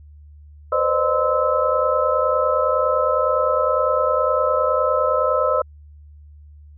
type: tone cluster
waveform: sine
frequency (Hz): 495.2 / 525 / 607 / 1034 / 1303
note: B4 / C5 / D#5 / C6 / E6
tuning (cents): +5 / +6 / -43 / -21 / -20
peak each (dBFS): -26 / -21 / -21 / -26 / -21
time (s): 0.72-5.62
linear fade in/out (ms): 5
effects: added 74 Hz sine -41 dBFS peak until 6.77 s